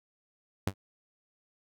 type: tone with exponential decay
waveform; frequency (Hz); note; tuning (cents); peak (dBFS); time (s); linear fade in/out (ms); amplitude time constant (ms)
sawtooth; 97.4; G2; -11; -20; 0.67-0.74; 5; 15
effects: none